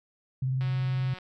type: tone with vibrato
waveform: sine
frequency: 130.6 Hz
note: C3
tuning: 3 cents flat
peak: -25 dBFS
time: 0.42-1.14 s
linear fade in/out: 5 ms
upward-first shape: sine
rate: 20 Hz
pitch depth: 50 cents each way
type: click train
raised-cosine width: 0.3 ms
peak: -28 dBFS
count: 107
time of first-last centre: 0.61-1.186 s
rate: 184 Hz
effects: none